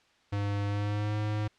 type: tone with pitch glide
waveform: square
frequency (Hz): 101.5 to 105.93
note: G#2 to G#2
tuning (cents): -39 to +35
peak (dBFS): -29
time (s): 0.32-1.48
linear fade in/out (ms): 10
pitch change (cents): +74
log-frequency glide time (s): 0.67-1.17
effects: white hiss -65 dBFS RMS until 1.58 s + low-pass 4000 Hz 12 dB/octave